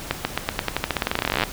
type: accelerating click train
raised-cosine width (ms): 0.3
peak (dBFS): -4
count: 29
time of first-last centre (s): 0.11-1.437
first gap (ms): 140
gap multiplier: 0.9
effects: pink hiss -35 dBFS RMS until 1.52 s